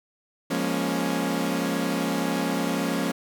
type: chord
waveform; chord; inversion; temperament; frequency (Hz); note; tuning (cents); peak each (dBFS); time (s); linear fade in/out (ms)
sawtooth; Bb minor seventh; second; equal with one note detuned; 174.61 / 207.7 / 236.2 / 277.2; F3 / Ab3 / Bb3 / Db4; 0 / 0 / +23 / 0; -26 / -27 / -26 / -24; 0.5-3.12; 10
effects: none